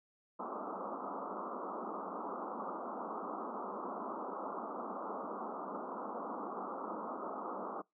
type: band-pass noise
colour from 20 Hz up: white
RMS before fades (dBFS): -42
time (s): 0.39-7.82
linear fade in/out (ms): 10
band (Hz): 190 to 1300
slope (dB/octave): 96
effects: noise-tail reverb RT60 0.2 s tail -25 dB re dry